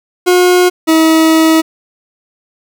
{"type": "tone pair in turn", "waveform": "40% pulse", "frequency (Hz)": [360, 320.7], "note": ["F#4", "E4"], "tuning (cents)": [-47, -48], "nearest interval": "major second", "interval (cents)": 201, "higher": "first", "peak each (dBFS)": -5, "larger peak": "neither", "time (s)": [[0.26, 0.7], [0.87, 1.62]], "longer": "second", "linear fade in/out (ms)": 20, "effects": []}